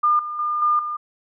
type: tone with level steps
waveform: sine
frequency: 1207 Hz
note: D6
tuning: 47 cents sharp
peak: -14 / -26 / -20 / -15 / -24 dBFS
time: 0.03-0.97 s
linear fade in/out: 10 ms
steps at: 0.19 / 0.39 / 0.62 / 0.79 s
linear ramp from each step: 2 ms
effects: none